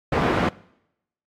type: band-pass noise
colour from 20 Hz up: pink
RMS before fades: -21 dBFS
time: 0.12-0.49 s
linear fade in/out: 5 ms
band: 120 to 1600 Hz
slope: 12 dB/octave
effects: noise-tail reverb RT60 0.8 s tail -22 dB re dry + AAC 64 kbps